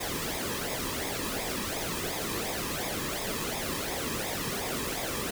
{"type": "noise with flanger", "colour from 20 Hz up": "pink", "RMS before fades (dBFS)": -33, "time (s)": [0, 5.31], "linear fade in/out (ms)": 10, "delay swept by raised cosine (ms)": [0.68, 1.42], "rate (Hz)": 2.8, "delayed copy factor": -0.65, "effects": []}